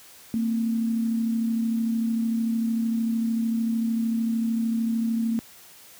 sine tone pair together, 226.7 / 260 Hz, A#3 / C4, -48 / -11 cents, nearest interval major second, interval 237 cents, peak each -22 / -34 dBFS, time 0.34-5.39 s, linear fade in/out 0 ms, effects white hiss -49 dBFS RMS until 5.99 s + high-pass 60 Hz 12 dB/octave

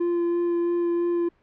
triangle tone with vibrato, 345 Hz, F4, 21 cents flat, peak -19 dBFS, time 0-1.29 s, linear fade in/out 10 ms, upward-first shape sine, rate 3 Hz, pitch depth 10 cents each way, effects pink hiss -63 dBFS RMS until 1.42 s + low-pass 2000 Hz 12 dB/octave

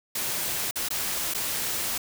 white noise with dropouts, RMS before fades -29 dBFS, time 0.15-1.98 s, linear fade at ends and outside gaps 5 ms, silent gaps 0.711-0.757 / 0.887-0.904 / 1.338-1.346 s, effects none

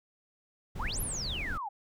brown noise, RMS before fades -37 dBFS, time 0.75-1.58 s, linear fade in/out 10 ms
sine exponential two-way sweep, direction up then down, 771 to 12000 to 771 Hz, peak -34 dBFS, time 0.79-1.69 s, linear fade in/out 10 ms, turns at 1.01 s
effects none

